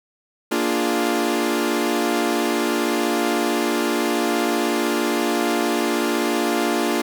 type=chord; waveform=sawtooth; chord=Bb dominant seventh; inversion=none; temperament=equal; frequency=233.1 / 293.7 / 349.2 / 415.3 Hz; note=Bb3 / D4 / F4 / Ab4; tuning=0 / 0 / 0 / 0 cents; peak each=-21 / -20 / -19 / -24 dBFS; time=0.51-7.02 s; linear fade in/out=10 ms; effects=none